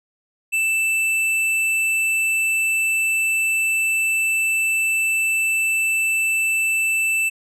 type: tone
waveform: square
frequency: 2650 Hz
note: E7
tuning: 9 cents sharp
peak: -18 dBFS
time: 0.52-7.3 s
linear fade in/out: 20 ms
effects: low-pass 12000 Hz 12 dB/octave